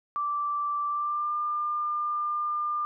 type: tone with pitch glide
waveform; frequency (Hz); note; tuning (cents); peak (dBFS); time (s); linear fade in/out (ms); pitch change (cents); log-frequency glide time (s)
sine; 1169 to 1200.5; D6 to D6; -8 to +38; -26; 0.16-2.85; 0; +46; 0.87-1.34
effects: none